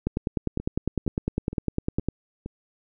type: two click trains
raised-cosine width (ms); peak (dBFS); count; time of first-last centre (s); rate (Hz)
3; -11 / -21; 21 / 5; 0.07-2.086 / 0.6-2.46; 9.92 / 2.15
effects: none